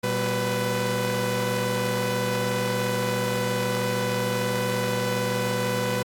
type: tone cluster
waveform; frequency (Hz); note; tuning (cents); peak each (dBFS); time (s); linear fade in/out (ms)
sawtooth; 119.2 / 191.8 / 497.9; A#2 / G3 / B4; +39 / -37 / +14; -25 / -26 / -22; 0.03-6.03; 10
effects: AAC 64 kbps